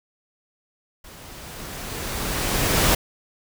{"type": "noise with level ramp", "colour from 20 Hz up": "pink", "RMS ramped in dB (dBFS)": [-44, -17], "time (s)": [1.04, 2.95], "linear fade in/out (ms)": 5, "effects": []}